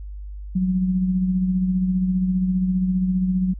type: tone with tremolo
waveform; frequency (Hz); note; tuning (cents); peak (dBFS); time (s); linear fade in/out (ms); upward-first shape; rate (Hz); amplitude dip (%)
sine; 185; F#3; 0; -16; 0.55-3.54; 10; sine; 15; 40
effects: added 50 Hz sine -31 dBFS peak until 3.59 s